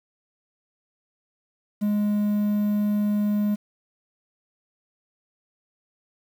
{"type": "tone with quantisation", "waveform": "triangle", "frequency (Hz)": 207.7, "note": "G#3", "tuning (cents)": 0, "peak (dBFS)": -18, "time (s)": [1.81, 3.56], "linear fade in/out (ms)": 20, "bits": 8, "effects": []}